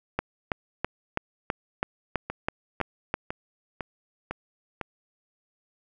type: two click trains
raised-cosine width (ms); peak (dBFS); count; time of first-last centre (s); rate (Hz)
0.5; -10 / -16; 10 / 6; 0.19-3.141 / 2.3-4.813; 3.05 / 1.99
effects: none